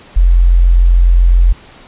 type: tone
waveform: sine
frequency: 43.65 Hz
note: F1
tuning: in tune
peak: -4 dBFS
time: 0.16-1.53 s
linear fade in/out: 10 ms
effects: pink hiss -39 dBFS RMS until 1.87 s + resampled to 8000 Hz